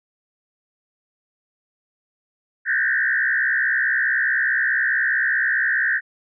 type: tone with frequency modulation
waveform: sine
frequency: 1703 Hz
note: G#6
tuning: 43 cents sharp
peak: -17 dBFS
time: 2.65-6.01 s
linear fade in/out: 50 ms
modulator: 64.7 Hz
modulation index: 2.9
effects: none